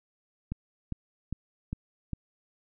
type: click train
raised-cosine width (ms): 5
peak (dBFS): -20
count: 5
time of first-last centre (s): 0.52-2.133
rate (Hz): 2.48
effects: none